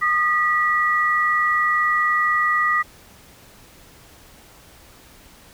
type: tone pair together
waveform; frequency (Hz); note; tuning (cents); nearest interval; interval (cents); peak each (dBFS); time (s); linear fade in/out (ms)
sine; 1227 / 1943.1; D#6 / B6; -25 / -29; minor sixth; 796; -19 / -19; 0.01-2.83; 20
effects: pink hiss -48 dBFS RMS until 5.53 s